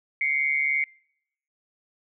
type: tone pair together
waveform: sine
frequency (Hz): 2097 / 2240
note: C7 / C#7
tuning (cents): +3 / +18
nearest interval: minor second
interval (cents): 115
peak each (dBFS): -24 / -25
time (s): 0.21-0.84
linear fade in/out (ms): 2
effects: noise-tail reverb RT60 0.7 s tail -25 dB re dry